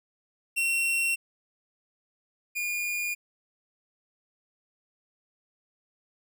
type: tone pair in turn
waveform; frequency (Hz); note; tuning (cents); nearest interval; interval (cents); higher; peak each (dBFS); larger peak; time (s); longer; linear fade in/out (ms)
45% pulse; 2725 / 2428; F7 / D#7; -43 / -43; major second; 200; first; -24 / -28; first; 0.56-1.16 / 2.55-3.15; neither; 20
effects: none